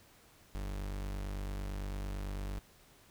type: tone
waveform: 40% pulse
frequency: 48.95 Hz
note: G1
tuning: 2 cents flat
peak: -36 dBFS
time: 0.55-2.59 s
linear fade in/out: 0 ms
effects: pink hiss -62 dBFS RMS until 3.1 s